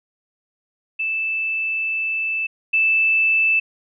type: tone pair in turn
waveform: sine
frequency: 2637 / 2637 Hz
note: E7 / E7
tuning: 0 / 0 cents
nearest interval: unison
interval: 0 cents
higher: neither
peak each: -20 / -14 dBFS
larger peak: second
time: 0.99-2.47 / 2.73-3.6 s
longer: first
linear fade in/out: 10 ms
effects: none